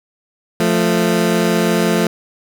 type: tone pair together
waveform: 20% pulse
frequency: 174.61 / 220.3 Hz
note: F3 / A3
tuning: 0 / +2 cents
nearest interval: major third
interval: 402 cents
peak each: -11 dBFS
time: 0.6-2.07 s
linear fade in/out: 2 ms
effects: none